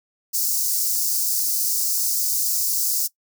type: high-pass noise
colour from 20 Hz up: white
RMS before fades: -22 dBFS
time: 0.33-3.08 s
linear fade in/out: 20 ms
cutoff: 4800 Hz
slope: 48 dB/octave
effects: noise-tail reverb RT60 0.1 s tail -20 dB re dry